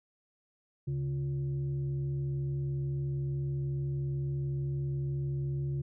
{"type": "tone with frequency modulation", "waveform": "sine", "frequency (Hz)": 138.59, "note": "C#3", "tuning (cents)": 0, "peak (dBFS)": -30, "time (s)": [0.87, 5.82], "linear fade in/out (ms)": 10, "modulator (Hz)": 211, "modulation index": 0.4, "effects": []}